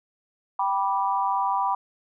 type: chord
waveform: sine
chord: G major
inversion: none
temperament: equal with one note detuned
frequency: 784 / 981.5 / 1174.7 Hz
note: G5 / B5 / D6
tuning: 0 / -11 / 0 cents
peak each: -26 / -24 / -29 dBFS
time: 0.59-1.75 s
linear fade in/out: 5 ms
effects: none